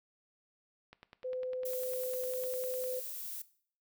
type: click train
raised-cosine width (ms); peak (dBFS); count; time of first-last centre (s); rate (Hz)
0.3; -35; 20; 0.93-2.84; 9.95
type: tone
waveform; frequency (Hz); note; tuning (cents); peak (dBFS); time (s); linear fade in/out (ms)
sine; 509; C5; -48; -35; 1.24-3; 10
type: noise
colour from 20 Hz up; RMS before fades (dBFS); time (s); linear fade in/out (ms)
violet; -42; 1.65-3.42; 5
effects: noise-tail reverb RT60 0.5 s tail -17 dB re dry